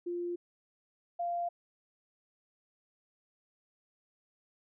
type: tone pair in turn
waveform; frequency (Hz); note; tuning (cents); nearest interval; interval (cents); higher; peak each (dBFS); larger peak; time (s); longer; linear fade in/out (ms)
sine; 349.2 / 693.6; F4 / F5; 0 / -12; octave; 1188; second; -33 / -31; second; 0.06-0.36 / 1.19-1.49; neither; 10
effects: none